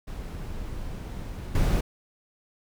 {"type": "noise with level steps", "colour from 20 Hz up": "brown", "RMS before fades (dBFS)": [-35, -22], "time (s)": [0.07, 1.81], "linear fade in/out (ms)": 10, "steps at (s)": 1.55, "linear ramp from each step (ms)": 2, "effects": []}